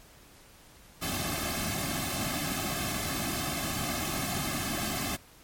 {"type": "noise with comb filter", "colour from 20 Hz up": "pink", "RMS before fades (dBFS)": -32, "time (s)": [1.01, 5.17], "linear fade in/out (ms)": 20, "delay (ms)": 2.1, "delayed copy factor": -1, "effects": ["pink hiss -55 dBFS RMS until 5.43 s", "MP3 64 kbps"]}